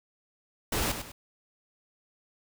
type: noise with echo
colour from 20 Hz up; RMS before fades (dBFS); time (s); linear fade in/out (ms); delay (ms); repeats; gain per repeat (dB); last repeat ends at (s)
pink; -29; 0.72-0.92; 5; 100; 2; -8; 1.12
effects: none

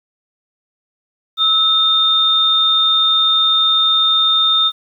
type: tone pair together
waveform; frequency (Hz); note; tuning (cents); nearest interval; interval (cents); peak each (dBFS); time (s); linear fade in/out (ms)
sine; 1300 / 3636; E6 / A#7; -24 / -44; octave + tritone; 1780; -19 / -11; 1.37-4.72; 50
effects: 8-bit

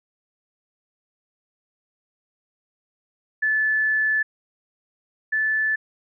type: tone pair in turn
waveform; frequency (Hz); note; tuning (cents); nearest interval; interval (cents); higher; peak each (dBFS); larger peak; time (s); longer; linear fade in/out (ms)
sine; 1738 / 1744.8; A6 / A6; -22 / -15; unison; 7; second; -18 / -19; first; 3.42-4.23 / 5.32-5.76; first; 10
effects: none

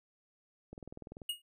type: click train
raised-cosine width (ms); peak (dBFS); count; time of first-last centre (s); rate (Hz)
2; -33; 11; 0.73-1.218; 20.5
type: tone with exponential decay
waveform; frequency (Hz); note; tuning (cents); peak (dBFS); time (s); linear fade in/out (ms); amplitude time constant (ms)
square; 2870; F7; +47; -31; 1.29-1.42; 5; 27
effects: none

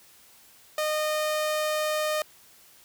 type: tone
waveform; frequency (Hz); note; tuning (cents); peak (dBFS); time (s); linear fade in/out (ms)
sawtooth; 613; D#5; -26; -21; 0.78-2.22; 2
effects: white hiss -55 dBFS RMS until 2.84 s

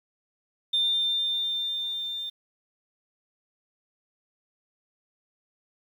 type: tone with level ramp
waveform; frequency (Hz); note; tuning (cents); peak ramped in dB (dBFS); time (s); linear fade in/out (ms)
sine; 3598; A7; +38; -20 to -31; 0.73-2.3; 10
effects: tanh soft clip ceiling -16 dBFS + 9-bit

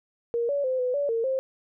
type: tone with pitch steps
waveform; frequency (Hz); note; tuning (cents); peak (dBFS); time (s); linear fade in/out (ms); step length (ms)
sine; 469.7 / 568 / 516 / 501 / 572 / 457.3 / 528; A#4 / C#5 / C5 / B4 / D5 / A#4 / C5; +13 / +42 / -24 / +25 / -46 / -33 / +16; -23; 0.34-1.39; 0; 150
effects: none

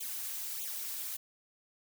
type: noise with flanger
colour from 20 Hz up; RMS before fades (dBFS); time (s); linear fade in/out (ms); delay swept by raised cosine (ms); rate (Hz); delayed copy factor
blue; -39; 0-1.17; 10; 0.29 to 4.39; 1.6; +0.9
effects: none

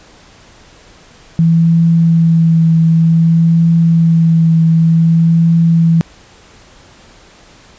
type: tone with vibrato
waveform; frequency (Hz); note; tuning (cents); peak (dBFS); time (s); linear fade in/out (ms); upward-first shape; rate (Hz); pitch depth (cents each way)
sine; 164.81; E3; 0; -6; 1.39-6.01; 0; triangle; 0.54; 19
effects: pink hiss -42 dBFS RMS until 7.78 s + resampled to 16000 Hz

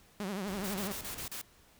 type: tone with vibrato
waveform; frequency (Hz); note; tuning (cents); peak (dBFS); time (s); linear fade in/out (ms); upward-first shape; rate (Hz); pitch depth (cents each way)
sawtooth; 196; G3; 0; -31; 0.2-0.92; 0; triangle; 12; 160
type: noise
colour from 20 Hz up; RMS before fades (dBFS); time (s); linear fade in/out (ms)
pink; -47; 0.46-1.28; 20
type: noise bursts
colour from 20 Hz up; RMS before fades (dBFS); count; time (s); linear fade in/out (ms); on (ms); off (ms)
white; -41; 6; 0.64-1.415; 2; 100; 35
effects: pink hiss -62 dBFS RMS until 1.79 s

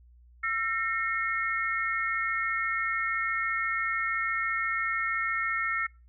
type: tone cluster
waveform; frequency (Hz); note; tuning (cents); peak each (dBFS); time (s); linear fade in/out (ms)
sine; 1343 / 1831 / 2166; E6 / A#6 / C#7; +32 / -32 / -41; -31; 0.43-5.87; 10
effects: noise-tail reverb RT60 0.3 s tail -25 dB re dry + added 60 Hz sine -53 dBFS peak until 6.08 s

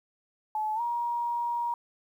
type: tone with pitch glide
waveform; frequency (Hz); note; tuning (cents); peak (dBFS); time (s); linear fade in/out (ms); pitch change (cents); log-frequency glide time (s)
sine; 860 to 948.7; A5 to A#5; -40 to +30; -27; 0.55-1.74; 2; +170; 0.75-0.81
effects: 10-bit

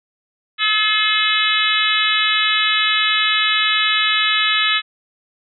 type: harmonic tone with a mistuned harmonic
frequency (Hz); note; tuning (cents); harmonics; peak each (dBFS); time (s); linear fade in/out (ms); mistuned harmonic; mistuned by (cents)
429.2; A4; -43; 3 / 4 / 5 / 6 / 7 / 8 / 9; -22 / -22 / -22 / -22 / -22 / -22 / -22; 0.58-4.82; 50; 5; -17
effects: none

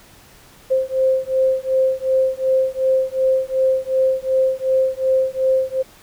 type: beating tone pair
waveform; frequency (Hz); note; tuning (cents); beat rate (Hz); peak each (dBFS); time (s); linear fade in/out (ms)
sine; 523.3 / 526; C5 / C5; 0 / +9; 2.7; -18; 0.7-5.83; 20
effects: pink hiss -47 dBFS RMS until 6.02 s

